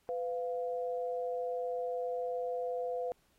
sine tone pair together, 501.2 / 698.5 Hz, B4 / F5, +25 / 0 cents, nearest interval tritone, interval 575 cents, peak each -34 / -39 dBFS, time 0.09-3.12 s, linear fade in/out 0 ms, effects pink hiss -72 dBFS RMS until 3.38 s + AAC 48 kbps

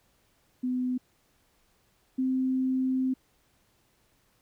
sine tone pair in turn, 252.1 / 259.9 Hz, B3 / C4, +36 / -11 cents, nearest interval minor second, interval 53 cents, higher second, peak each -26 / -24 dBFS, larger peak second, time 0.63-0.98 / 2.18-3.14 s, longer second, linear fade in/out 10 ms, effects pink hiss -68 dBFS RMS until 4.41 s

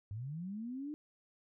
sine linear sweep, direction up, 96.3 to 306.2 Hz, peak -39 dBFS, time 0.11-0.94 s, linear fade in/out 0 ms, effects none

